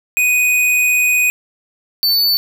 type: tone pair in turn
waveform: square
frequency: 2489 / 4502 Hz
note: D#7 / C#8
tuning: 0 / +26 cents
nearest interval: minor seventh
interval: 1026 cents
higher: second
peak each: -12 dBFS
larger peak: neither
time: 0.17-1.3 / 2.03-2.37 s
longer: first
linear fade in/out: 0 ms
effects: none